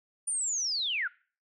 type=linear sweep; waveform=sine; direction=down; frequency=9397 to 1336 Hz; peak=-28 dBFS; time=0.27-1.08 s; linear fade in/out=10 ms; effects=noise-tail reverb RT60 0.4 s tail -22 dB re dry